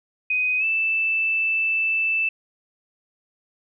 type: tone with pitch glide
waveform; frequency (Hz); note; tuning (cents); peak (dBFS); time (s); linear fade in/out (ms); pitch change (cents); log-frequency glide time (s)
sine; 2503 to 2643; D#7 to E7; +10 to +4; -19; 0.3-2.29; 5; +94; 0.59-0.64
effects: none